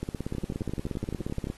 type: two click trains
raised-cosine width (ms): 3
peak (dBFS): -18 / -20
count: 26 / 14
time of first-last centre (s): 0.03-1.501 / 0.35-1.471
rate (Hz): 17 / 11.6
effects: pink hiss -53 dBFS RMS until 1.57 s + AAC 32 kbps